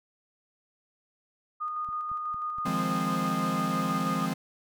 sine tone with tremolo, 1229 Hz, D#6, 22 cents flat, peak -29 dBFS, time 1.6-4.27 s, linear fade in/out 20 ms, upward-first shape square, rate 6.1 Hz, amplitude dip 25%
clicks, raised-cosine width 5 ms, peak -37 dBFS, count 5, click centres 1.889 / 2.116 / 2.344 / 2.585 / 2.679 s
45% pulse chord, F minor seventh, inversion third, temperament equal with one note detuned, 155.56 / 174.61 / 207.7 / 260.3 Hz, Eb3 / F3 / Ab3 / C4, 0 / 0 / 0 / -9 cents, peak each -37 / -32 / -33 / -33 dBFS, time 2.65-4.34 s, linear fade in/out 10 ms
effects none

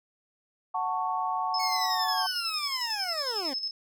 sine chord, F# minor, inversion none, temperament just, 740 / 888 / 1110 Hz, F#5 / A5 / C#6, 0 / +16 / +2 cents, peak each -31 dBFS, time 0.74-2.27 s, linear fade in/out 10 ms
sine tone with tremolo, 5200 Hz, E8, 24 cents flat, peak -28 dBFS, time 1.54-3.71 s, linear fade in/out 2 ms, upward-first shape square, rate 11 Hz, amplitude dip 55%
20% pulse linear sweep, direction down, 2217 to 248.5 Hz, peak -28 dBFS, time 1.59-3.54 s, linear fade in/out 10 ms
effects none

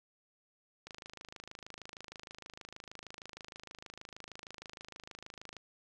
click train, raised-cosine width 0.2 ms, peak -29 dBFS, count 125, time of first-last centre 0.87-5.567 s, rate 26.4 Hz, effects none

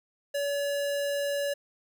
square tone, 569 Hz, C#5, 45 cents sharp, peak -28 dBFS, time 0.34-1.54 s, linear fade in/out 10 ms, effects none

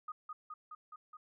sine tone with echo, 1241 Hz, D#6, 5 cents flat, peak -39 dBFS, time 0.08-0.12 s, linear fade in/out 5 ms, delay 210 ms, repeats 5, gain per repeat -2 dB, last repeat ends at 1.17 s, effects none

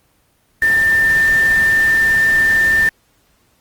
sine tone in noise, 1791 Hz, A6, 30 cents sharp, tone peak -10 dBFS, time 0.62-2.89 s, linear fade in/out 2 ms, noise pink, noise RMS -28 dBFS, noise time 0.62-2.89 s, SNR +15 dB, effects pink hiss -58 dBFS RMS until 3.6 s + Opus 24 kbps

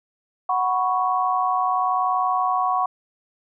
sine chord, F# suspended fourth, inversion none, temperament equal, 740 / 987.8 / 1108.7 Hz, F#5 / B5 / C#6, 0 / 0 / 0 cents, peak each -22 / -26 / -22 dBFS, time 0.49-2.86 s, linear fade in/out 5 ms, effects none

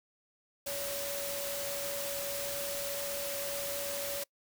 sine tone in noise, 565 Hz, C#5, 33 cents sharp, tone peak -38 dBFS, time 0.66-4.24 s, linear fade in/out 10 ms, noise white, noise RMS -38 dBFS, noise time 0.66-4.24 s, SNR -3 dB, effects noise-tail reverb RT60 0.1 s tail -24 dB re dry

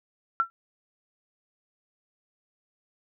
sine tone with exponential decay, 1354 Hz, E6, 46 cents sharp, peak -16 dBFS, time 0.4-0.5 s, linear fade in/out 0 ms, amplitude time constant 20 ms, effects none

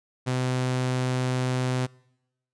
sawtooth tone, 127.5 Hz, C3, 44 cents flat, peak -20 dBFS, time 0.26-1.87 s, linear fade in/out 20 ms, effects noise-tail reverb RT60 0.9 s tail -25 dB re dry + resampled to 22050 Hz

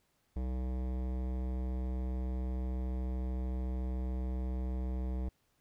sine tone with hard clipping, 63.3 Hz, B1, 43 cents sharp, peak -35 dBFS, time 0.36-5.29 s, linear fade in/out 5 ms, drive 17 dB, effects pink hiss -75 dBFS RMS until 5.6 s

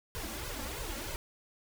pink noise with flanger, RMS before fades -39 dBFS, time 0.15-1.16 s, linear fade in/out 0 ms, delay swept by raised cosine 1.9 to 3.7 ms, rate 3.1 Hz, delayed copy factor +0.85, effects none

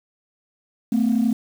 sine tone pair together, 221.7 / 253.7 Hz, A3 / B3, +13 / +47 cents, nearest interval major second, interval 234 cents, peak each -17 / -19 dBFS, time 0.92-1.33 s, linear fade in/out 5 ms, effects tanh soft clip ceiling -12 dBFS + 7-bit

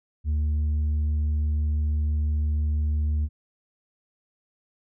sine tone with tanh clipping, 75.5 Hz, D2, 48 cents sharp, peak -22 dBFS, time 0.24-3.29 s, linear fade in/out 50 ms, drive 3 dB, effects none

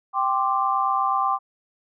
sine chord, G suspended fourth, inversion none, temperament equal, 784 / 1046.5 / 1174.7 Hz, G5 / C6 / D6, 0 / 0 / 0 cents, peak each -24 / -24 / -23 dBFS, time 0.13-1.39 s, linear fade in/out 50 ms, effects none

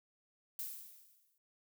violet noise with exponential decay, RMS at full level -40 dBFS, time 0.59-1.38 s, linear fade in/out 1 ms, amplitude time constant 170 ms, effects none

